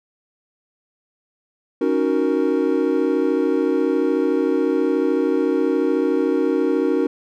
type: chord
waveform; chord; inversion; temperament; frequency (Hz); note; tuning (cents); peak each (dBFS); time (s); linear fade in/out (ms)
triangle; D# minor seventh; third; equal; 277.2 / 311.1 / 370 / 466.2; C#4 / D#4 / F#4 / A#4; 0 / 0 / 0 / 0; -20; 1.81-7.07; 5
effects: none